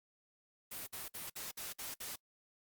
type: noise bursts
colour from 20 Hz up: white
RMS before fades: -44 dBFS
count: 7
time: 0.71-2.16 s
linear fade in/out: 10 ms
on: 160 ms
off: 55 ms
effects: noise-tail reverb RT60 0.1 s tail -24 dB re dry + Opus 32 kbps